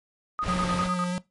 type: tone with tremolo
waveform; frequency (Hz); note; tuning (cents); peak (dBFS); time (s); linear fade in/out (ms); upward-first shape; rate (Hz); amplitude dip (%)
sine; 1244.5; D#6; 0; -25; 0.39-1.06; 0; square; 10; 80
type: low-pass noise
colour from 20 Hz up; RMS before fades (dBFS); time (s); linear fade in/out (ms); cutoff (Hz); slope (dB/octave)
pink; -33; 0.41-0.9; 50; 4400; 12
type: tone with vibrato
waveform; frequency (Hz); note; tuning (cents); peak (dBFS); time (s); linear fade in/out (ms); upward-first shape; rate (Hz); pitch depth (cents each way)
square; 180; F#3; -47; -26; 0.48-1.18; 0; square; 3.1; 15
effects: noise-tail reverb RT60 0.2 s tail -19 dB re dry + MP3 48 kbps